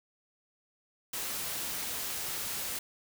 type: noise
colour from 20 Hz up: white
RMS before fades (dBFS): -36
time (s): 1.13-2.79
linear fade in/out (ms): 5
effects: none